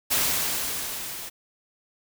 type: noise with level ramp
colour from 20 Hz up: white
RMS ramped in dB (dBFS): -22 to -37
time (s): 0.1-1.3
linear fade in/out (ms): 20
effects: none